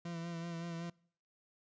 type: tone with vibrato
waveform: 40% pulse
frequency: 168.9 Hz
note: E3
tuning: 42 cents sharp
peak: -39 dBFS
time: 0.05-0.9 s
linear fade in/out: 5 ms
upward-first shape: sine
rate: 5.3 Hz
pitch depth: 32 cents each way
effects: noise-tail reverb RT60 0.6 s tail -25 dB re dry + resampled to 16000 Hz